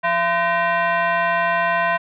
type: tone with frequency modulation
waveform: sine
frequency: 172.7 Hz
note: F3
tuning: 19 cents flat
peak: -16 dBFS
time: 0.03-1.98 s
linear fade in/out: 20 ms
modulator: 851 Hz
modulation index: 2.2
effects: none